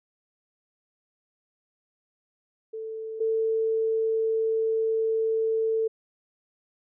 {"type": "tone pair in turn", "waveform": "sine", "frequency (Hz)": [442.5, 445.3], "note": ["A4", "A4"], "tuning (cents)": [10, 21], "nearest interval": "unison", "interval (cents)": 11, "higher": "second", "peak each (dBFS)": [-32, -22], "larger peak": "second", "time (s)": [[2.73, 3.2], [3.2, 5.88]], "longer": "second", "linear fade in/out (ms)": 10, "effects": []}